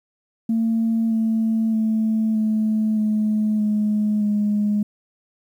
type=tone with pitch steps; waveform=sine; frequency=226.2 / 223.1 / 220 / 217 / 214 / 211.1 / 208.1 Hz; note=A3 / A3 / A3 / A3 / A3 / G#3 / G#3; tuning=+48 / +24 / 0 / -24 / -48 / +29 / +4 cents; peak=-16 dBFS; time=0.49-4.83 s; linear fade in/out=5 ms; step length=620 ms; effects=tanh soft clip ceiling -13 dBFS + 9-bit

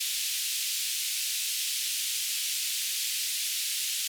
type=band-pass noise; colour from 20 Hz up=pink; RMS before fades=-31 dBFS; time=0-4.08 s; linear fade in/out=10 ms; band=2800 to 14000 Hz; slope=24 dB/octave; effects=none

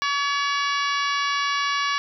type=harmonic tone; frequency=567 Hz; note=C#5; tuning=39 cents sharp; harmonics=2 / 3 / 4 / 5 / 6 / 7 / 8 / 9 / 10; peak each=-24 / -28 / -30 / -32 / -34 / -35 / -36 / -37 / -38 dBFS; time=0.02-1.98 s; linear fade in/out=0 ms; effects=none

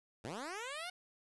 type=linear sweep; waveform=10% pulse; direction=up; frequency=92.5 to 740 Hz; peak=-33 dBFS; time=0.24-0.9 s; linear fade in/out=5 ms; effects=resampled to 24000 Hz + 11-bit

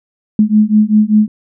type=beating tone pair; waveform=sine; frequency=210.5 / 215.6 Hz; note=G#3 / A3; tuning=+24 / -35 cents; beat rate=5.1 Hz; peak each=-10 dBFS; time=0.39-1.28 s; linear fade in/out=2 ms; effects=none

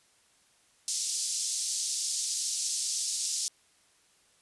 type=band-pass noise; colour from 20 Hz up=pink; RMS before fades=-32 dBFS; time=0.88-3.48 s; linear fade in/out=0 ms; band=5000 to 9300 Hz; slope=24 dB/octave; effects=white hiss -65 dBFS RMS until 4.41 s + resampled to 24000 Hz

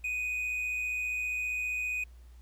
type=tone with amplitude modulation; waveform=triangle; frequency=2489 Hz; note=D#7; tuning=in tune; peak=-27 dBFS; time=0.04-2.04 s; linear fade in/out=5 ms; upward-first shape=sine; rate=115 Hz; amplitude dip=40%; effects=added 60 Hz sine -49 dBFS peak until 2.41 s + pink hiss -67 dBFS RMS until 2.41 s

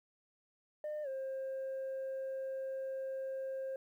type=tone with pitch glide; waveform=sine; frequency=604 to 531.9 Hz; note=D5 to C5; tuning=+48 to +28 cents; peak=-35 dBFS; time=0.84-3.76 s; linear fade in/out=2 ms; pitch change=-220 cents; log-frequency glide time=1.03-1.08 s; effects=tanh soft clip ceiling -36 dBFS + 12-bit

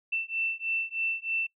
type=beating tone pair; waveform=sine; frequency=2674 / 2677.2 Hz; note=E7 / E7; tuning=+24 / +26 cents; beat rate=3.2 Hz; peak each=-31 dBFS; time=0.12-1.47 s; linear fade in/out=10 ms; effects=noise-tail reverb RT60 0.1 s tail -25 dB re dry

